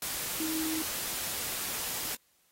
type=tone in noise; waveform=sine; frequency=317.8 Hz; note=D#4; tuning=37 cents sharp; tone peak=-32 dBFS; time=0.4-0.82 s; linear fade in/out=2 ms; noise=white; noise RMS=-35 dBFS; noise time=0.02-2.15 s; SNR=0 dB; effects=white hiss -69 dBFS RMS until 2.51 s + AAC 48 kbps